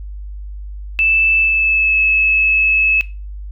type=tone with pitch glide; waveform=sine; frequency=2637 to 2595 Hz; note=E7 to E7; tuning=0 to -28 cents; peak=-11 dBFS; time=0.99-3.01 s; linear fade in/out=0 ms; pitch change=-28 cents; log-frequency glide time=1.38-1.97 s; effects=noise-tail reverb RT60 0.3 s tail -17 dB re dry + added 50 Hz sine -26 dBFS peak until 3.51 s